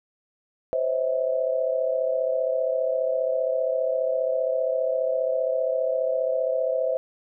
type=tone cluster; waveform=sine; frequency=515 / 550 / 646 Hz; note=C5 / C#5 / E5; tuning=-28 / -14 / -35 cents; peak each=-24 / -30 / -26 dBFS; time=0.73-6.97 s; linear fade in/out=0 ms; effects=none